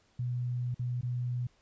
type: tone with dropouts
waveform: sine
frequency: 123.1 Hz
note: B2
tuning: 5 cents flat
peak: -30 dBFS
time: 0.19-1.47 s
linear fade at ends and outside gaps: 5 ms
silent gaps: 0.745-0.793 / 1.012-1.03 s
effects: pink hiss -68 dBFS RMS until 1.61 s + resampled to 16000 Hz